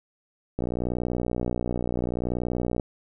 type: click train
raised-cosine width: 2 ms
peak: -14 dBFS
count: 135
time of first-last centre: 0.59-2.798 s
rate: 60.7 Hz
effects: none